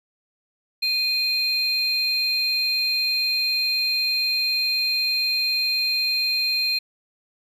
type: tone pair together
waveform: triangle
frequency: 2473 / 4177 Hz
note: D#7 / C8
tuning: -11 / -4 cents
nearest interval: major sixth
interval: 907 cents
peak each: -24 / -20 dBFS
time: 0.82-6.79 s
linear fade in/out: 10 ms
effects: none